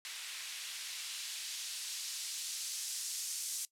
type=noise with band-pass filter sweep; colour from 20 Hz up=blue; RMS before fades=-41 dBFS; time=0.05-3.65 s; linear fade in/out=0 ms; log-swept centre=2400 to 6600 Hz; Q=1; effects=noise-tail reverb RT60 0.1 s tail -19 dB re dry + low-pass 12000 Hz 12 dB/octave